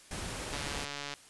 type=noise; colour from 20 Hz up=pink; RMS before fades=-39 dBFS; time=0.11-0.85 s; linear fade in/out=2 ms
type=click train; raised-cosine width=0.2 ms; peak=-21 dBFS; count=88; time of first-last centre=0.53-1.138 s; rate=143 Hz
effects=white hiss -56 dBFS RMS until 1.29 s + resampled to 24000 Hz